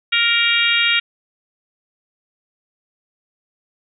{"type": "harmonic tone", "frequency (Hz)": 467.4, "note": "A#4", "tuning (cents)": 5, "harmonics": [3, 4, 5, 6, 7, 8], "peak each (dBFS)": [-22, -23, -18, -20, -22, -22], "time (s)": [0.12, 1], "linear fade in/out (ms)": 10, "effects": []}